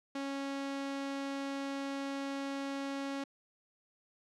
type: tone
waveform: sawtooth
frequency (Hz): 275.9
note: C#4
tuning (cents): -8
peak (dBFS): -32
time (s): 0.15-3.24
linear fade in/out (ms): 5
effects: low-pass 6000 Hz 12 dB/octave